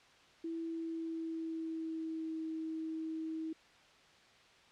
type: tone with pitch glide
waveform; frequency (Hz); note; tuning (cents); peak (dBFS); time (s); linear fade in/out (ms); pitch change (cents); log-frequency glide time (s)
sine; 329.6 to 319.8; E4 to D#4; 0 to +48; -37; 0.44-3.53; 5; -52; 0.59-2.43
effects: white hiss -62 dBFS RMS until 4.71 s + low-pass 4000 Hz 12 dB/octave